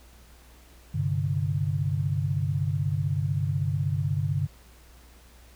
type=chord; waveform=sine; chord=G suspended fourth; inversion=none; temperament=equal; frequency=98 / 130.81 / 146.83 Hz; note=G2 / C3 / D3; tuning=0 / 0 / 0 cents; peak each=-28 / -30 / -27 dBFS; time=0.94-4.47 s; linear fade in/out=10 ms; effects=added 60 Hz sine -51 dBFS peak until 5.55 s + pink hiss -56 dBFS RMS until 5.55 s